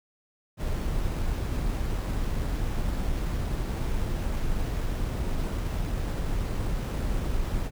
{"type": "noise with sample-and-hold", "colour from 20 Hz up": "brown", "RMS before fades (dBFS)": -28, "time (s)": [0.57, 7.71], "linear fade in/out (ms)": 50, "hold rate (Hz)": 8820, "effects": []}